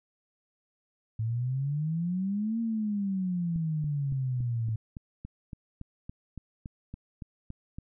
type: exponential two-way sweep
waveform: sine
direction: up then down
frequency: 108.9 to 231.7 to 108.9 Hz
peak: -27 dBFS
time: 1.19-4.76 s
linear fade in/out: 5 ms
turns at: 2.6 s
type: click train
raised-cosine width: 5 ms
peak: -27 dBFS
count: 16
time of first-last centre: 3.56-7.785 s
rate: 3.55 Hz
effects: none